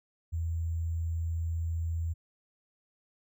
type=tone with sample-and-hold; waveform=sine; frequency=82.7 Hz; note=E2; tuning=6 cents sharp; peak=-29 dBFS; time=0.32-2.14 s; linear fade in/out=20 ms; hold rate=7350 Hz; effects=none